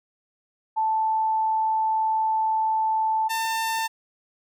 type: tone pair in turn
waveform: sine / sawtooth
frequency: 879 / 897 Hz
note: A5 / A5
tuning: -2 / +33 cents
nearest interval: unison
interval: 35 cents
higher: second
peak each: -20 dBFS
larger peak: neither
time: 0.76-3.29 / 3.29-3.88 s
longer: first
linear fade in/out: 20 ms
effects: none